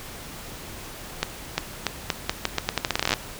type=accelerating click train; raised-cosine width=0.2 ms; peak=-4 dBFS; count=21; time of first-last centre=1.23-3.138 s; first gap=350 ms; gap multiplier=0.82; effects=pink hiss -39 dBFS RMS until 3.39 s